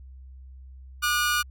sawtooth tone pair together, 1200 / 1453.5 Hz, D6 / F#6, +37 / -31 cents, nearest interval minor third, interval 332 cents, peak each -23 / -20 dBFS, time 1.02-1.43 s, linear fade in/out 20 ms, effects added 65 Hz sine -42 dBFS peak until 1.5 s

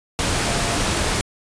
sine tone in noise, 691 Hz, F5, 19 cents flat, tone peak -29 dBFS, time 0.46-0.78 s, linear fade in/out 0 ms, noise pink, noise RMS -21 dBFS, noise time 0.19-1.21 s, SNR -11 dB, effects resampled to 22050 Hz

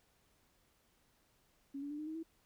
sine tone with pitch steps, 277.2 / 286.3 / 295.7 / 305.4 / 315.5 / 325.9 Hz, C#4 / D4 / D4 / D#4 / D#4 / E4, 0 / -44 / +12 / -32 / +24 / -20 cents, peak -40 dBFS, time 1.74-2.232 s, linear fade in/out 10 ms, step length 82 ms, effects pink hiss -73 dBFS RMS until 2.45 s

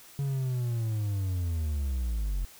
triangle linear sweep, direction down, 141.3 to 42.82 Hz, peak -25 dBFS, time 0.19-2.45 s, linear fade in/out 0 ms, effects white hiss -52 dBFS RMS until 2.59 s

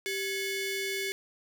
sawtooth ring-modulated tone, 1289 Hz, E6, 39 cents flat, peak -24 dBFS, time 0.06-1.12 s, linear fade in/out 0 ms, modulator 898 Hz, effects none

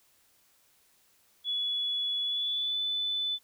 sine tone with pitch glide, 3401 to 3499 Hz, G#7 to A7, +40 to -10 cents, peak -28 dBFS, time 1.44-3.39 s, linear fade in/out 50 ms, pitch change +50 cents, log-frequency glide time 2.23-2.79 s, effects white hiss -66 dBFS RMS until 3.43 s

